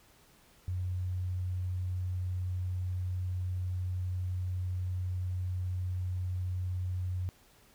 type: tone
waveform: sine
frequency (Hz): 91.2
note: F#2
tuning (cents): -24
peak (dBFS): -31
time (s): 0.68-7.29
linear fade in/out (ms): 0
effects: pink hiss -62 dBFS RMS until 7.74 s